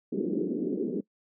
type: band-pass noise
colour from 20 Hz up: white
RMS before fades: -30 dBFS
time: 0.12-1.01 s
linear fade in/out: 5 ms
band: 190 to 410 Hz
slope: 48 dB/octave
effects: noise-tail reverb RT60 0.1 s tail -21 dB re dry